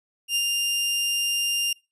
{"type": "tone with ADSR envelope", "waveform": "sawtooth", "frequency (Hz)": 2800, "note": "F7", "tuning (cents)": 4, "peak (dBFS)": -17, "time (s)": [0.28, 1.73], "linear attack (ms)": 74, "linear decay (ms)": 57, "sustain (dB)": -2, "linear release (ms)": 4, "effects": ["noise-tail reverb RT60 0.3 s tail -26 dB re dry", "resampled to 32000 Hz"]}